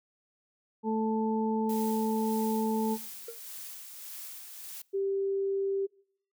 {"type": "harmonic tone", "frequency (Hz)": 220, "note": "A3", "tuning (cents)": 0, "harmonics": [1, 2, 4], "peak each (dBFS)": [-29, -32, -34], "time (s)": [0.83, 2.98], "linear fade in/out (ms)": 50}
{"type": "noise with tremolo", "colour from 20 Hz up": "blue", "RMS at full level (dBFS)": -42, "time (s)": [1.69, 4.82], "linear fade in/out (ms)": 5, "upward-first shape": "sine", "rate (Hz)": 1.7, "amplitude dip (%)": 40}
{"type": "tone with exponential decay", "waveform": "triangle", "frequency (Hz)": 462.2, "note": "A#4", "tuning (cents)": -15, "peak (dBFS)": -33, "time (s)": [3.28, 3.4], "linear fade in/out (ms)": 5, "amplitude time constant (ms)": 26}
{"type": "tone", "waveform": "sine", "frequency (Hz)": 392, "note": "G4", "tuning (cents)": 0, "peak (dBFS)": -27, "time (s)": [4.93, 5.87], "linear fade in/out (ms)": 20}
{"effects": ["noise-tail reverb RT60 0.7 s tail -25 dB re dry"]}